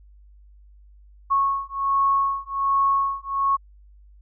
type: beating tone pair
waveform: sine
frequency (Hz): 1100 / 1101.3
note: C#6 / C#6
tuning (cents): -14 / -12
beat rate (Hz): 1.3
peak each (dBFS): -22 / -22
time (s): 1.3-3.57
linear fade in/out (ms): 20
effects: added 50 Hz sine -47 dBFS peak until 4.21 s